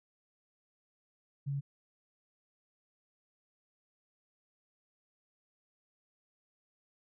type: tone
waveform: sine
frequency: 140 Hz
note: C#3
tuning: 18 cents sharp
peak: -32 dBFS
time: 1.46-1.61 s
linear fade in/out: 20 ms
effects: none